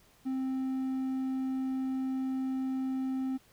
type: tone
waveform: triangle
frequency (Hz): 262.7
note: C4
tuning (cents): +7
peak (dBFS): -28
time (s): 0.25-3.38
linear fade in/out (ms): 20
effects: pink hiss -63 dBFS RMS until 3.52 s